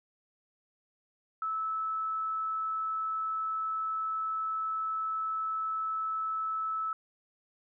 sine tone, 1306 Hz, E6, 17 cents flat, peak -30 dBFS, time 1.42-6.93 s, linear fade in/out 2 ms, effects none

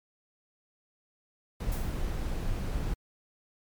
brown noise, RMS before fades -31 dBFS, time 1.6-2.94 s, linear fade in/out 5 ms
blue noise with exponential decay, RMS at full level -41 dBFS, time 1.72-2.14 s, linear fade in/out 1 ms, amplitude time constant 90 ms
effects MP3 96 kbps

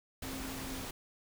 sine tone in noise, 264.5 Hz, C4, 19 cents sharp, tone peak -43 dBFS, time 0.23-0.85 s, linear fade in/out 5 ms, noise pink, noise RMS -42 dBFS, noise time 0.22-0.91 s, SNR -4 dB, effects none

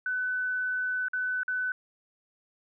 sine tone with dropouts, 1503 Hz, F#6, 27 cents sharp, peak -27 dBFS, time 0.06-1.72 s, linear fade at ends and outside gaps 2 ms, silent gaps 1.084-1.133 / 1.433-1.48 s, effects none

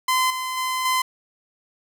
sawtooth tone with level steps, 1028 Hz, C6, 31 cents flat, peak -14 / -22 / -19 / -15 dBFS, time 0.08-1.02 s, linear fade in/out 5 ms, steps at 0.3 / 0.57 / 0.85 s, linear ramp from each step 5 ms, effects none

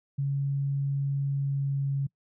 sine tone with pitch glide, 139.3 to 138.42 Hz, C#3 to C#3, +9 to -2 cents, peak -25 dBFS, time 0.18-2.07 s, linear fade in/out 10 ms, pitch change -11 cents, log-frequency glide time 1.25-1.95 s, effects noise-tail reverb RT60 0.1 s tail -24 dB re dry

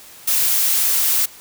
blue noise, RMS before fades -17 dBFS, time 0.27-1.26 s, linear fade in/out 10 ms, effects white hiss -42 dBFS RMS until 1.4 s

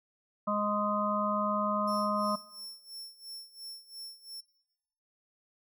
harmonic tone, 207.7 Hz, G#3, in tune, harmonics 1 / 3 / 5 / 6, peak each -33 / -33 / -33 / -33 dBFS, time 0.47-2.36 s, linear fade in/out 10 ms
sawtooth tone with tremolo, 5400 Hz, E8, 41 cents sharp, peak -38 dBFS, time 1.87-4.41 s, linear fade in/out 10 ms, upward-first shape sine, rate 2.9 Hz, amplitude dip 85%
effects noise-tail reverb RT60 1.0 s tail -21 dB re dry

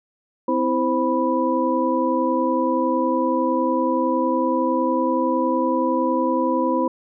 sine tone cluster, 256.7 / 327.5 / 522 / 985 Hz, C4 / E4 / C5 / B5, -33 / -11 / -4 / -5 cents, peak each -23 dBFS, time 0.48-6.88 s, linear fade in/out 5 ms, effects none

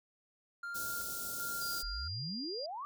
triangle tone with tremolo, 1396.9 Hz, F6, in tune, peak -37 dBFS, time 0.63-2.08 s, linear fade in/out 5 ms, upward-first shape square, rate 1.3 Hz, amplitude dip 50%
white band-stop noise, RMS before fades -41 dBFS, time 0.74-1.83 s, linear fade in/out 20 ms, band 640 to 4500 Hz, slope 24 dB/octave
sine tone, 4800 Hz, D8, 37 cents sharp, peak -40 dBFS, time 1.61-2.66 s, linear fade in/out 2 ms
sine exponential sweep, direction up, 35.6 to 1212 Hz, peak -39 dBFS, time 1.83-2.85 s, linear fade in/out 0 ms
effects none

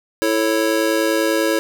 square chord, A major, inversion second, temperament just, 330 / 440 / 550 Hz, E4 / A4 / C#5, +2 / 0 / -14 cents, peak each -20 / -23 / -21 dBFS, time 0.22-1.59 s, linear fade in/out 0 ms, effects none

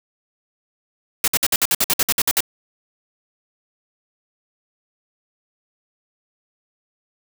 white noise bursts, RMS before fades -17 dBFS, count 13, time 1.24-2.406 s, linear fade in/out 2 ms, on 38 ms, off 56 ms, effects none

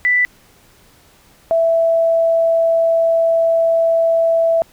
sine tone pair in turn, 1981 / 661.1 Hz, B6 / E5, +5 / +5 cents, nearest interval octave + perfect fifth, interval 1900 cents, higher first, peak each -11 dBFS, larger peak neither, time 0.05-0.25 / 1.51-4.62 s, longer second, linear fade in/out 0 ms, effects pink hiss -50 dBFS RMS until 4.72 s

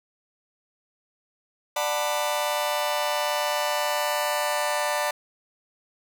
sawtooth chord, B minor seventh, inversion first, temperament just, 592.7 / 740.8 / 889 / 987.8 Hz, D5 / F#5 / A5 / B5, +16 / +2 / +18 / 0 cents, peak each -23 / -28 / -26 / -27 dBFS, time 1.76-5.11 s, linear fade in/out 5 ms, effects none

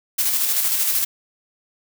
blue noise with tremolo, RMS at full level -19 dBFS, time 0.18-1.05 s, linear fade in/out 10 ms, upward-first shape square, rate 13 Hz, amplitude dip 30%, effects none

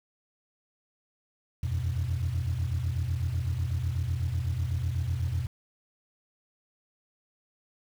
sine chord, E suspended second, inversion none, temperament equal with one note detuned, 82.41 / 90.44 / 123.47 Hz, E2 / F#2 / B2, 0 / -39 / 0 cents, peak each -30 dBFS, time 1.63-5.47 s, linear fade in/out 5 ms, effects tanh soft clip ceiling -21 dBFS + 8-bit

